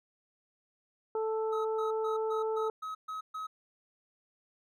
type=harmonic tone; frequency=440 Hz; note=A4; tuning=in tune; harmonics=1 / 2 / 3; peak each=-30 / -38 / -44 dBFS; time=1.15-2.7 s; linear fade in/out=2 ms
type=tone bursts; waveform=triangle; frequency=1276 Hz; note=D#6; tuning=43 cents sharp; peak=-34 dBFS; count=8; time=1.52-3.47 s; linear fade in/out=10 ms; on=130 ms; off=130 ms
effects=none